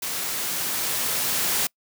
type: noise with level ramp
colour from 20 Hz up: white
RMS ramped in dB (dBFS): -29 to -23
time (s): 0.02-1.67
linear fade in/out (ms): 5
effects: noise-tail reverb RT60 0.1 s tail -26 dB re dry + high-pass 100 Hz 12 dB/octave